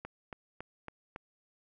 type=click train; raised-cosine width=0.5 ms; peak=-26 dBFS; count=5; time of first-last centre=0.05-1.161 s; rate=3.6 Hz; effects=none